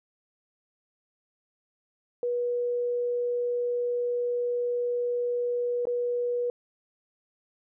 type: tone with dropouts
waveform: sine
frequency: 484.9 Hz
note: B4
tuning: 32 cents flat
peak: -25 dBFS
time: 2.23-6.5 s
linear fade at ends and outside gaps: 1 ms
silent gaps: 5.854-5.87 s
effects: none